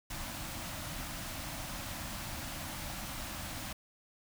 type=band-stop noise; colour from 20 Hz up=pink; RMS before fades=-41 dBFS; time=0.1-3.73 s; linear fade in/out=5 ms; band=340 to 530 Hz; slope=96 dB/octave; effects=none